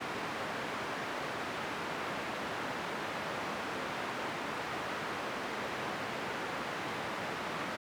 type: band-pass noise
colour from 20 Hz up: white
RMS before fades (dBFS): -38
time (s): 0-7.77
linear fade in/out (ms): 20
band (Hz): 140 to 1600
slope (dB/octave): 12
effects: none